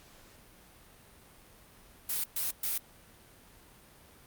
blue noise bursts, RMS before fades -32 dBFS, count 3, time 2.09-2.78 s, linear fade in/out 5 ms, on 150 ms, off 120 ms, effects pink hiss -57 dBFS RMS until 4.26 s + Opus 48 kbps

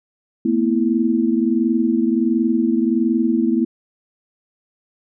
sine chord, A suspended second, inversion none, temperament equal with one note detuned, 225.5 / 246.9 / 329.6 Hz, A3 / B3 / E4, +43 / 0 / 0 cents, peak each -19 dBFS, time 0.45-3.65 s, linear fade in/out 5 ms, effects none

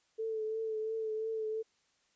sine tone with vibrato, 440 Hz, A4, in tune, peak -33 dBFS, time 0.18-1.63 s, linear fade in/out 20 ms, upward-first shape triangle, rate 2.9 Hz, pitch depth 33 cents each way, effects white hiss -73 dBFS RMS until 2.15 s + resampled to 16000 Hz

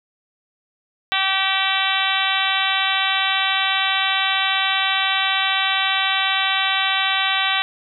harmonic tone, 385.1 Hz, G4, 31 cents flat, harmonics 2 / 3 / 4 / 5 / 6 / 7 / 8 / 9 / 10, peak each -26 / -26 / -26 / -26 / -26 / -26 / -26 / -26 / -26 dBFS, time 1.12-7.62 s, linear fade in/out 0 ms, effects none

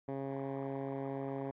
10% pulse tone with band-pass filter, 136.6 Hz, C#3, 25 cents flat, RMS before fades -39 dBFS, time 0.08-1.51 s, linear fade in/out 5 ms, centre 310 Hz, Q 0.59, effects low-pass 2000 Hz 12 dB/octave + AAC 32 kbps

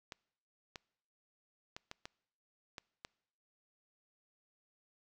clicks, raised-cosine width 0.2 ms, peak -27 dBFS, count 7, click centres 0.122 / 0.758 / 1.765 / 1.914 / 2.055 / 2.782 / 3.049 s, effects noise-tail reverb RT60 0.8 s tail -25 dB re dry

